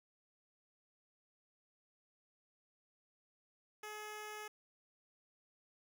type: tone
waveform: 10% pulse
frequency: 424.1 Hz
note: G#4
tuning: 36 cents sharp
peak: -37 dBFS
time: 3.83-4.48 s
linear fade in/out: 5 ms
effects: none